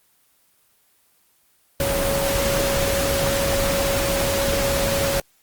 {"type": "tone in noise", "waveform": "sine", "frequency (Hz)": 554.4, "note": "C#5", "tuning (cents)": 0, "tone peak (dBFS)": -22, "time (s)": [1.8, 5.2], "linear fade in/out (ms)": 2, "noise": "pink", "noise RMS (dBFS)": -23, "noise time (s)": [1.8, 5.2], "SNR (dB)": -2, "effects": ["white hiss -61 dBFS RMS until 5.42 s", "Opus 24 kbps"]}